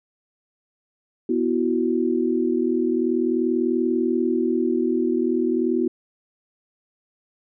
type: chord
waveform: sine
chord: B suspended fourth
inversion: none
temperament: equal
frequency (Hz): 246.9 / 329.6 / 370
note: B3 / E4 / F#4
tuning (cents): 0 / 0 / 0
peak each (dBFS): -23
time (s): 1.29-5.88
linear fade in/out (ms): 5
effects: none